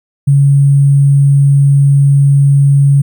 sine tone with sample-and-hold, 140 Hz, C#3, 18 cents sharp, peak -4 dBFS, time 0.27-3.02 s, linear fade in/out 10 ms, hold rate 8820 Hz, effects none

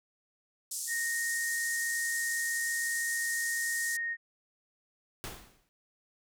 white band-pass noise, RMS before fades -37 dBFS, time 0.71-3.97 s, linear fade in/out 5 ms, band 5900 to 10000 Hz, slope 24 dB/octave
sine tone, 1857 Hz, A#6, 7 cents flat, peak -31 dBFS, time 0.87-4.17 s, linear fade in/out 50 ms
pink noise with exponential decay, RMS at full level -37 dBFS, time 5.24-5.69 s, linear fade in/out 0 ms, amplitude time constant 96 ms
effects none

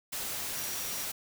sine tone in noise, 5750 Hz, F8, 50 cents sharp, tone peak -43 dBFS, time 0.55-1.05 s, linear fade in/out 10 ms, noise white, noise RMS -36 dBFS, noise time 0.12-1.12 s, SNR -10 dB, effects none

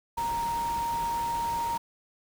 sine tone in noise, 932.3 Hz, A#5, in tune, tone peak -27 dBFS, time 0.17-1.78 s, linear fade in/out 10 ms, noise pink, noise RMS -40 dBFS, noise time 0.17-1.78 s, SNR +10 dB, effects none

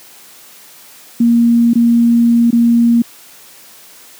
sine tone with dropouts, 234.7 Hz, A#3, 12 cents sharp, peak -6 dBFS, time 1.2-3.02 s, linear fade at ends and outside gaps 5 ms, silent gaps 1.734-1.754 / 2.506-2.527 s, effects white hiss -40 dBFS RMS until 4.19 s + high-pass 150 Hz 12 dB/octave

